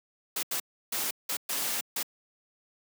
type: noise bursts at uneven times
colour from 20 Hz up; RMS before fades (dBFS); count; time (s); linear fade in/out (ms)
white; -31; 6; 0.36-0.43 / 0.51-0.6 / 0.92-1.11 / 1.29-1.37 / 1.49-1.81 / 1.96-2.03; 5
effects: high-pass 200 Hz 12 dB/octave